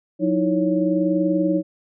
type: tone cluster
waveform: sine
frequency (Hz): 180.6 / 312.1 / 332.6 / 556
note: F#3 / D#4 / E4 / C#5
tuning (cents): -42 / +5 / +16 / +5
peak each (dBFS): -24 / -19 / -27 / -24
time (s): 0.19-1.63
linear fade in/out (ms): 50
effects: none